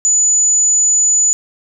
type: tone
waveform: sine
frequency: 6950 Hz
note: A8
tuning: 22 cents flat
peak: -9 dBFS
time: 0.05-1.33 s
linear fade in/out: 0 ms
effects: none